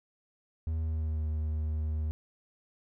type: tone with pitch glide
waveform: triangle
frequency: 80 to 77.32 Hz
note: D#2 to D#2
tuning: +49 to -10 cents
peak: -27 dBFS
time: 0.67-2.11 s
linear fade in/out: 0 ms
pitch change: -59 cents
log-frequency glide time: 0.8-1.24 s
effects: none